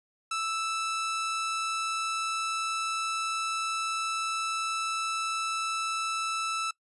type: tone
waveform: sawtooth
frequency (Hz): 1318.5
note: E6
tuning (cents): 0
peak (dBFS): -25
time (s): 0.31-6.71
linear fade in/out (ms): 5
effects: noise-tail reverb RT60 0.1 s tail -22 dB re dry + resampled to 24000 Hz

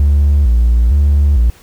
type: tone with vibrato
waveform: triangle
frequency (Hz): 64.9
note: C2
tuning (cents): -13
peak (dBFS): -4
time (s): 0-1.5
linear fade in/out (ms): 0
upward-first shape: square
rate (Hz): 1.1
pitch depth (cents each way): 180
effects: tanh soft clip ceiling -2 dBFS + pink hiss -44 dBFS RMS until 1.62 s

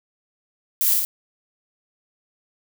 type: noise with echo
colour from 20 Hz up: violet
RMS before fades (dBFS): -20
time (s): 0.81-0.94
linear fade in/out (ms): 0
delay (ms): 55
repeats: 2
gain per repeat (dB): -2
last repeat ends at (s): 1.05
effects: none

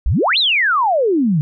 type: exponential two-way sweep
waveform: sine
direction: up then down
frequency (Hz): 46.25 to 4256 to 140.9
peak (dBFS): -12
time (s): 0.06-1.41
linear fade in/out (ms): 0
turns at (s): 0.38
effects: none

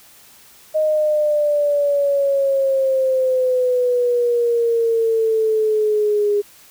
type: exponential sweep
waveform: sine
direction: down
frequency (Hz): 623 to 409.2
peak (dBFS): -14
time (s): 0.74-6.42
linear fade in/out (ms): 20
effects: white hiss -47 dBFS RMS until 6.7 s

